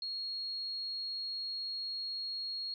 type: tone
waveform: sine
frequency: 4294 Hz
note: C8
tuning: 44 cents sharp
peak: -36 dBFS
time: 0.02-2.74 s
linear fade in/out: 2 ms
effects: none